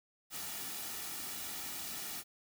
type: noise with comb filter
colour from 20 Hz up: white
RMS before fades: -42 dBFS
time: 0.3-2.24 s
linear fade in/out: 50 ms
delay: 1.9 ms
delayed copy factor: -0.5
effects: none